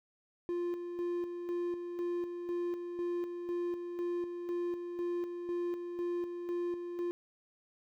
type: tone with tremolo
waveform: triangle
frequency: 349.2 Hz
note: F4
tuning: in tune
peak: -30 dBFS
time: 0.49-7.11 s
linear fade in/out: 0 ms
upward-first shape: square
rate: 2 Hz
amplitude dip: 50%
effects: none